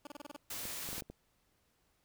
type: tone bursts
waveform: 15% pulse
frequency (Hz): 290.2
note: D4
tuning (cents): -21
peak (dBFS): -38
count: 7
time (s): 0.05-0.364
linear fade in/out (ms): 2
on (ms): 20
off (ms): 29
type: noise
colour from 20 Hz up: white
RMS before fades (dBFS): -42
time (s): 0.5-1.01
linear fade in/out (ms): 5
type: clicks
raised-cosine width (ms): 2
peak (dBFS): -33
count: 6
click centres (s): 0.654 / 0.889 / 0.93 / 0.981 / 1.022 / 1.1
effects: pink hiss -75 dBFS RMS until 2.04 s